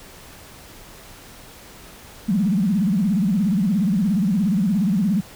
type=tone with vibrato; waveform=sine; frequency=196 Hz; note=G3; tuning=in tune; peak=-16 dBFS; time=2.28-5.21 s; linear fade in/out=10 ms; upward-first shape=sine; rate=17 Hz; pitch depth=230 cents each way; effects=pink hiss -43 dBFS RMS until 5.35 s